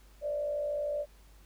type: tone with frequency modulation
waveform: sine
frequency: 587.3 Hz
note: D5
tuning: in tune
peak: -30 dBFS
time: 0.21-1.06 s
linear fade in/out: 50 ms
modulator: 52.9 Hz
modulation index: 0.56
effects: added 50 Hz sine -55 dBFS peak until 1.45 s + pink hiss -63 dBFS RMS until 1.45 s